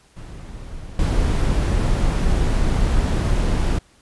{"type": "noise with level steps", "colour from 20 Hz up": "brown", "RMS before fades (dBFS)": [-34, -18], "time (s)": [0.16, 3.79], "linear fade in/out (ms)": 10, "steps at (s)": 0.99, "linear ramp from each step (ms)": 2, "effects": ["pink hiss -55 dBFS RMS until 4.01 s", "resampled to 24000 Hz"]}